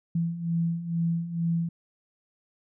sine beating tone pair, 166.2 / 168.4 Hz, E3 / E3, +15 / +37 cents, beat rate 2.2 Hz, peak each -31 / -26 dBFS, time 0.15-1.69 s, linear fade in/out 5 ms, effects none

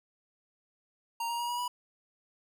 square tone with pitch steps, 930 / 941.9 / 953.9 / 966.1 / 978.5 Hz, A#5 / A#5 / A#5 / B5 / B5, -4 / +18 / +40 / -38 / -16 cents, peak -32 dBFS, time 1.2-1.68 s, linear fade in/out 5 ms, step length 96 ms, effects none

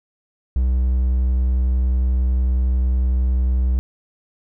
triangle tone with vibrato, 63.1 Hz, B1, 38 cents sharp, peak -13 dBFS, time 0.56-3.79 s, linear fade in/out 0 ms, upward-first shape sine, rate 11 Hz, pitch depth 8 cents each way, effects none

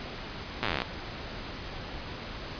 slowing click train, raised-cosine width 0.3 ms, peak -12 dBFS, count 17, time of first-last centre 0.63-0.819 s, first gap 8 ms, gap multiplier 1.05, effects pink hiss -39 dBFS RMS until 2.59 s + resampled to 11025 Hz

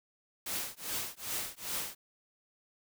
white noise with tremolo, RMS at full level -34 dBFS, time 0.46-1.95 s, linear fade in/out 5 ms, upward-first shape triangle, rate 2.5 Hz, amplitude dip 100%, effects none

